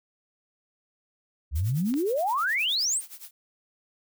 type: exponential sweep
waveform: sine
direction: up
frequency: 65.41 to 9530 Hz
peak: -23 dBFS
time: 1.51-3.02 s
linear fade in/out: 50 ms
type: noise with tremolo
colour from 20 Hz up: blue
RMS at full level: -41 dBFS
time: 1.55-3.31 s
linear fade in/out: 10 ms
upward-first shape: sine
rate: 9.6 Hz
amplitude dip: 85%
type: click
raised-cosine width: 0.2 ms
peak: -22 dBFS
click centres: 1.94 s
effects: none